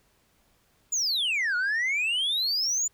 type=exponential two-way sweep; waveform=sine; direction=down then up; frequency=7140 to 1417 to 7140 Hz; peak=-21 dBFS; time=0.92-2.88 s; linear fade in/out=10 ms; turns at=1.56 s; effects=tanh soft clip ceiling -23 dBFS + pink hiss -66 dBFS RMS until 2.93 s